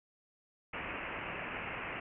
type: low-pass noise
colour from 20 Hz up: white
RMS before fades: -41 dBFS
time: 0.73-2 s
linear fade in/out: 5 ms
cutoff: 2800 Hz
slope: 96 dB/octave
effects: none